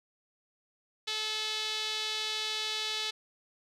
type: tone with band-pass filter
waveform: sawtooth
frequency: 432.9 Hz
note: A4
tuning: 28 cents flat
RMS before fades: -34 dBFS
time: 1.07-3.11 s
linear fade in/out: 10 ms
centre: 3800 Hz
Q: 2.9
effects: none